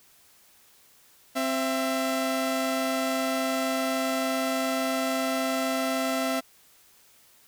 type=tone pair together; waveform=sawtooth; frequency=262.5 / 668 Hz; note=C4 / E5; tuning=+6 / +23 cents; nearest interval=octave + major third; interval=1617 cents; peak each=-24 dBFS; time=1.35-6.41 s; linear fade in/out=20 ms; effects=white hiss -58 dBFS RMS until 7.47 s